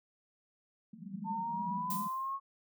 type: band-pass noise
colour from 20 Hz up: pink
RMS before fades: -43 dBFS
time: 0.93-2.08 s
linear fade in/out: 5 ms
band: 170 to 220 Hz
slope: 96 dB/octave
type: exponential sweep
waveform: sine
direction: up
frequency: 891 to 1100 Hz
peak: -34 dBFS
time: 1.24-2.4 s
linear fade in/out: 50 ms
type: noise with exponential decay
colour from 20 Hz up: violet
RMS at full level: -36 dBFS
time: 1.9-2.35 s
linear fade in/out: 5 ms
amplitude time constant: 97 ms
effects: none